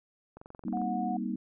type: click train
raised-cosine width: 1 ms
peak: -33 dBFS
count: 11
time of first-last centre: 0.37-0.816 s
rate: 22.4 Hz
type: chord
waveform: sine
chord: C minor seventh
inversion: second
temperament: just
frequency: 196.22 / 235.5 / 261.6 / 314 Hz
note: G3 / Bb3 / C4 / Eb4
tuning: +2 / +18 / 0 / +16 cents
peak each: -35 / -34 / -40 / -38 dBFS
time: 0.65-1.36 s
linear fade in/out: 5 ms
type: tone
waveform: sine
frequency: 730 Hz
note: F#5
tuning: 24 cents flat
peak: -32 dBFS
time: 0.73-1.17 s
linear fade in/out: 5 ms
effects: none